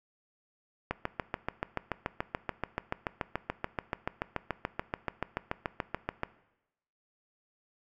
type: click train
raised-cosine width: 0.5 ms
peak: -15 dBFS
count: 38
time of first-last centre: 0.91-6.234 s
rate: 6.95 Hz
effects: noise-tail reverb RT60 0.9 s tail -18 dB re dry